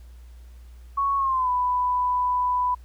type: tone with pitch glide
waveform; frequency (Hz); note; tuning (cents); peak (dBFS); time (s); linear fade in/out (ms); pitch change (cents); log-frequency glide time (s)
sine; 1108.7 to 993.5; C#6 to B5; 0 to +10; -20; 0.97-2.75; 10; -190; 1.17-1.5
effects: added 60 Hz sine -42 dBFS peak until 2.84 s + pink hiss -61 dBFS RMS until 2.84 s